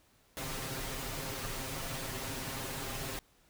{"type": "noise with comb filter", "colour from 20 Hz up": "pink", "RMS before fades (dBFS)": -39, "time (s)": [0.37, 3.19], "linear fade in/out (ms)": 0, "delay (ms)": 7.5, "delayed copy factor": 0.7, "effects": ["pink hiss -67 dBFS RMS until 3.49 s"]}